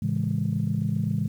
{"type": "chord", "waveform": "sine", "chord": "A major seventh", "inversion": "none", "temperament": "just", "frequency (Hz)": [110, 137.5, 165, 206.2], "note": ["A2", "C#3", "E3", "G#3"], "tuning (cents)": [0, -14, 2, -12], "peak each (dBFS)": -28, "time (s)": [0.02, 1.28], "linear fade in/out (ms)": 5, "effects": ["tanh soft clip ceiling -14 dBFS", "9-bit"]}